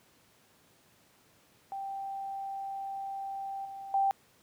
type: tone with level steps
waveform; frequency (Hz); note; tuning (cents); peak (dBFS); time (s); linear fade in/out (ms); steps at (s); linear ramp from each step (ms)
sine; 784; G5; 0; -35 / -40 / -24; 1.72-4.11; 0; 3.65 / 3.94; 2
effects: pink hiss -64 dBFS RMS until 4.42 s + high-pass 100 Hz 12 dB/octave